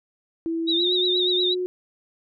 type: tone with pitch glide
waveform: sine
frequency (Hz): 329.6 to 363.6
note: E4 to F#4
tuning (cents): 0 to -30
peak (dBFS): -23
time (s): 0.46-1.66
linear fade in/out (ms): 0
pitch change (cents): +170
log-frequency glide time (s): 0.72-0.9
type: tone with vibrato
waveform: sine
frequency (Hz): 3755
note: A#7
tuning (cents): +12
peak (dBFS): -20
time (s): 0.67-1.55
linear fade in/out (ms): 20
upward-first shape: triangle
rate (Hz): 8.4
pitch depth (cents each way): 93
effects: none